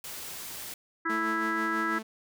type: noise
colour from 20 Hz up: white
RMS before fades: -40 dBFS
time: 0.04-0.74 s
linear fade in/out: 2 ms
type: harmonic tone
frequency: 329.6 Hz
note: E4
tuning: in tune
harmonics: 1 / 3 / 4 / 5 / 6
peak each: -33 / -37 / -31 / -32 / -38 dBFS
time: 1.05-1.99 s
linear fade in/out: 10 ms
type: tone with tremolo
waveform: sawtooth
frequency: 220 Hz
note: A3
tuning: in tune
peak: -30 dBFS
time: 1.09-2.03 s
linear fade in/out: 10 ms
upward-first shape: sine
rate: 6.1 Hz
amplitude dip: 45%
effects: none